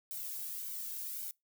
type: noise with flanger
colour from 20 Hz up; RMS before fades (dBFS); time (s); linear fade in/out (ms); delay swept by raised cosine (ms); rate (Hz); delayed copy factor
violet; -41; 0.11-1.31; 0; 1.3 to 1.87; 1.8; +0.8
effects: noise-tail reverb RT60 0.2 s tail -25 dB re dry